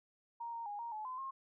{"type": "tone with pitch steps", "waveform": "sine", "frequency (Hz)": [935, 927, 822, 935, 858, 1023, 1071], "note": ["A#5", "A#5", "G#5", "A#5", "A5", "C6", "C6"], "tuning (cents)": [5, -10, -18, 5, -44, -39, 40], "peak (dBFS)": -40, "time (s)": [0.4, 1.31], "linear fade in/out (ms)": 10, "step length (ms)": 130, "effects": []}